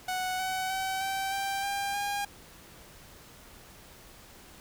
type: tone with pitch steps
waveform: sawtooth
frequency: 740 / 751.2 / 762.6 / 774.1 / 785.8 / 797.7 / 809.8 Hz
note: F#5 / F#5 / G5 / G5 / G5 / G5 / G#5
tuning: 0 / +26 / -48 / -22 / +4 / +30 / -44 cents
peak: -26 dBFS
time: 0.08-2.25 s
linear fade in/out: 5 ms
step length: 310 ms
effects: pink hiss -52 dBFS RMS until 4.6 s